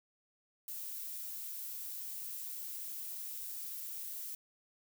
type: noise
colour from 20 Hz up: violet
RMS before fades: -43 dBFS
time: 0.68-4.35 s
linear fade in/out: 2 ms
effects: none